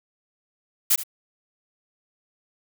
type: noise with echo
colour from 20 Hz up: blue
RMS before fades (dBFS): -18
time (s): 0.9-0.96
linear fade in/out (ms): 10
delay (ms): 76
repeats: 1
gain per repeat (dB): -14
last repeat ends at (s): 1.036
effects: none